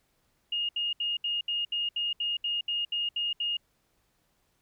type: tone bursts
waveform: sine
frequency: 2848 Hz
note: F7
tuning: 33 cents sharp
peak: -27 dBFS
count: 13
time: 0.52-3.57 s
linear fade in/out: 5 ms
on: 170 ms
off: 70 ms
effects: pink hiss -72 dBFS RMS until 4.61 s